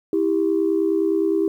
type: tone pair together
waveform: sine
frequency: 326.1 / 395.8 Hz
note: E4 / G4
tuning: -19 / +17 cents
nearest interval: minor third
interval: 336 cents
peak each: -19 dBFS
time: 0.13-1.48 s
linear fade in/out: 2 ms
effects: tanh soft clip ceiling -10 dBFS + 9-bit

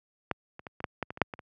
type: clicks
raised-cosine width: 0.5 ms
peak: -12 / -27 / -25 / -24 / -14 / -15 / -22 / -26 / -6 / -22 / -27 dBFS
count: 11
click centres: 0.313 / 0.594 / 0.668 / 0.804 / 0.842 / 1.027 / 1.105 / 1.174 / 1.217 / 1.338 / 1.392 s
effects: high-pass 80 Hz 12 dB/octave

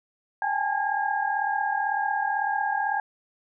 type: tone cluster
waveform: sine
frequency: 789 / 825 / 867 / 1627 Hz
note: G5 / G#5 / A5 / G#6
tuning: +11 / -12 / -26 / -36 cents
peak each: -29 dBFS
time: 0.42-3 s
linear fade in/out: 2 ms
effects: none

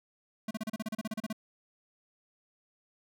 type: tone bursts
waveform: square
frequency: 218.2 Hz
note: A3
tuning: 14 cents flat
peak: -33 dBFS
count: 14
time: 0.48-1.328 s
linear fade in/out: 5 ms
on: 29 ms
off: 34 ms
effects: none

